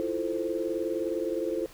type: chord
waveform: sine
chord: F major seventh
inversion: third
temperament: equal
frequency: 329.6 / 349.2 / 440 / 523.3 Hz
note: E4 / F4 / A4 / C5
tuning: 0 / 0 / 0 / 0 cents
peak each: -33 dBFS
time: 0-1.66 s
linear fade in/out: 0 ms
effects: pink hiss -52 dBFS RMS until 1.73 s